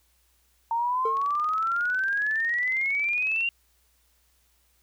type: exponential sweep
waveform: sine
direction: up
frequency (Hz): 910 to 2794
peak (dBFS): -23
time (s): 0.71-3.49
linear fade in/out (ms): 2
type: tone with exponential decay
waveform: triangle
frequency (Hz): 450.7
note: A4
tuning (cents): +42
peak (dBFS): -22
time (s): 1.05-1.29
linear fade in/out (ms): 5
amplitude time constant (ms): 51
type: click train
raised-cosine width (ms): 0.2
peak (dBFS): -28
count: 50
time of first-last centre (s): 1.17-3.407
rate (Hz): 21.9
effects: added 60 Hz sine -67 dBFS peak until 4.82 s + white hiss -67 dBFS RMS until 4.82 s